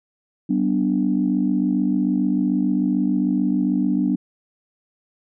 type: chord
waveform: sine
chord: G major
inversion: none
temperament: equal with one note detuned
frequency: 191.19 / 246.9 / 293.7 Hz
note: G3 / B3 / D4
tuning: -43 / 0 / 0 cents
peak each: -21 dBFS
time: 0.49-4.16 s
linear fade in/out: 10 ms
effects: tanh soft clip ceiling -8 dBFS

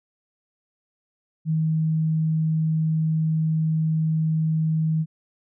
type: tone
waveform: sine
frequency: 158.6 Hz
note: D#3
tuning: 33 cents sharp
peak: -19 dBFS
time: 1.45-5.06 s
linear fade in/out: 50 ms
effects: none

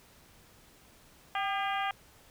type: harmonic tone with a mistuned harmonic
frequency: 403.3 Hz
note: G4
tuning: 49 cents sharp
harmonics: 2 / 3 / 4 / 5 / 6 / 7 / 8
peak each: -32 / -36 / -38 / -40 / -42 / -43 / -44 dBFS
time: 1.35-1.91 s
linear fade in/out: 2 ms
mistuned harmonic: 2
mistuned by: -55 cents
effects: pink hiss -59 dBFS RMS until 2.3 s

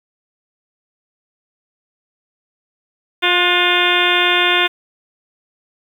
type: harmonic tone with a mistuned harmonic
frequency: 353.8 Hz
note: F4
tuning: 23 cents sharp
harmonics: 1 / 2 / 3 / 4 / 5 / 6 / 7 / 8 / 9 / 10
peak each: -21 / -23 / -22 / -20 / -22 / -21 / -20 / -22 / -24 / -19 dBFS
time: 3.22-4.68 s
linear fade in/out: 20 ms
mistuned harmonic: 4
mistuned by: +42 cents
effects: 7-bit

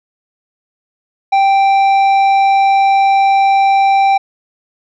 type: tone with tanh clipping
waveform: sine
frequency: 784 Hz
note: G5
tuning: in tune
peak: -9 dBFS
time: 1.32-4.18 s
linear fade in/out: 10 ms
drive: 9 dB
effects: none

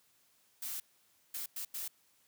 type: noise bursts at uneven times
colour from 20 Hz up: blue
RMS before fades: -40 dBFS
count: 4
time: 0.62-0.8 / 1.34-1.46 / 1.56-1.65 / 1.74-1.88 s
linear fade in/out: 5 ms
effects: white hiss -70 dBFS RMS until 2.27 s + high-pass 60 Hz 12 dB/octave

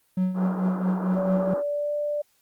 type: tone with tremolo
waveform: triangle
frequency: 185 Hz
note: F#3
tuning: in tune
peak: -17 dBFS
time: 0.17-1.54 s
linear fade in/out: 5 ms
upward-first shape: triangle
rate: 4.5 Hz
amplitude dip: 70%
type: band-pass noise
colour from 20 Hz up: pink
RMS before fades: -35 dBFS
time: 0.34-1.63 s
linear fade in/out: 50 ms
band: 270 to 1400 Hz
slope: 48 dB/octave
type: tone with pitch glide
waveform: sine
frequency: 570 to 589.1 Hz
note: C#5 to D5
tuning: +48 to +5 cents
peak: -24 dBFS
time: 1.16-2.22 s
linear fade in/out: 10 ms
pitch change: +57 cents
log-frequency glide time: 1.33-1.93 s
effects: white hiss -66 dBFS RMS until 2.41 s + Opus 32 kbps

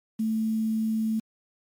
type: tone with quantisation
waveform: sine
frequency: 220.7 Hz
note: A3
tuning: 5 cents sharp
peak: -23 dBFS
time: 0.19-1.2 s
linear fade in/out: 10 ms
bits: 8
effects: MP3 96 kbps

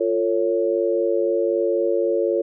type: chord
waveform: sine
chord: F augmented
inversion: none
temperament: equal with one note detuned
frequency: 349.2 / 450.5 / 554.4 Hz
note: F4 / A4 / C#5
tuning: 0 / +41 / 0 cents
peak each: -22 dBFS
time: 0-2.42 s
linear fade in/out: 10 ms
effects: none

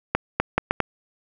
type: accelerating click train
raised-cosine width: 0.5 ms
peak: -3 dBFS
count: 5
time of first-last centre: 0.15-0.803 s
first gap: 250 ms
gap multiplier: 0.72
effects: none

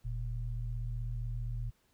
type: tone pair together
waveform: sine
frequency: 41.72 / 117.3 Hz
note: E1 / A#2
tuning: +22 / +11 cents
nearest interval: octave + tritone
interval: 1789 cents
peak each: -36 / -37 dBFS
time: 0.04-1.71 s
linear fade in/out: 20 ms
effects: pink hiss -72 dBFS RMS until 1.93 s

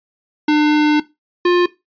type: tone pair in turn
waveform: square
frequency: 300.6 / 353.6 Hz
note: D4 / F4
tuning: +40 / +22 cents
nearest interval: minor third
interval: 282 cents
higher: second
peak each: -11 dBFS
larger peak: neither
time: 0.48-1 / 1.45-1.66 s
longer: first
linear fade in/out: 5 ms
effects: noise-tail reverb RT60 0.2 s tail -17 dB re dry + resampled to 11025 Hz

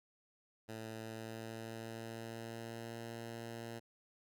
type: tone with pitch glide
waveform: 10% pulse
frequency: 111.6 to 115.74 Hz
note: A2 to A#2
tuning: +25 to -12 cents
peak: -36 dBFS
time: 0.68-3.8 s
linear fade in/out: 20 ms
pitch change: +63 cents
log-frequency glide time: 0.89-3.01 s
effects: none

